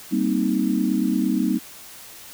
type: chord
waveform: sine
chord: C minor seventh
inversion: second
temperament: equal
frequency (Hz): 196 / 233.1 / 261.6 / 311.1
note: G3 / Bb3 / C4 / Eb4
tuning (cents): 0 / 0 / 0 / 0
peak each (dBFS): -24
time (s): 0.11-1.59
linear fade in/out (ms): 20
effects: white hiss -42 dBFS RMS until 2.33 s